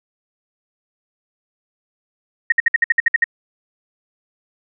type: tone bursts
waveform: sine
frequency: 1864.7 Hz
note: A#6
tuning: in tune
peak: -9 dBFS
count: 10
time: 2.5-3.242 s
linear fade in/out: 5 ms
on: 22 ms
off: 58 ms
effects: none